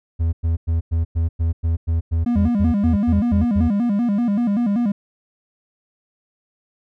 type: tone bursts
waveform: triangle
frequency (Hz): 82.41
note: E2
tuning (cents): 0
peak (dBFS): -14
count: 15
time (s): 0.19-3.69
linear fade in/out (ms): 20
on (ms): 140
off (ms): 100
type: tone with vibrato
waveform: triangle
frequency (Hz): 220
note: A3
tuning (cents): 0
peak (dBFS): -14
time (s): 2.26-4.92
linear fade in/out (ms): 5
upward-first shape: square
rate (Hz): 5.2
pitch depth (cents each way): 150
effects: none